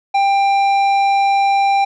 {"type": "tone with tanh clipping", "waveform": "sine", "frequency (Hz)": 792, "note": "G5", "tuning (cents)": 18, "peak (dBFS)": -13, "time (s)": [0.14, 1.85], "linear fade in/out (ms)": 10, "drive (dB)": 11, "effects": []}